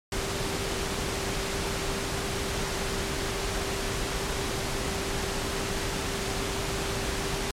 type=tone in noise; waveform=sine; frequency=392 Hz; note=G4; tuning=in tune; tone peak=-36 dBFS; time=0.12-7.51 s; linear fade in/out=2 ms; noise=pink; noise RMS=-30 dBFS; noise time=0.12-7.51 s; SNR=-9 dB; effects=low-pass 9000 Hz 12 dB/octave + MP3 96 kbps